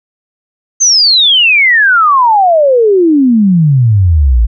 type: exponential sweep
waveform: sine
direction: down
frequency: 6410 to 52.8 Hz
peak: -4 dBFS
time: 0.8-4.47 s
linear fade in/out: 20 ms
effects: none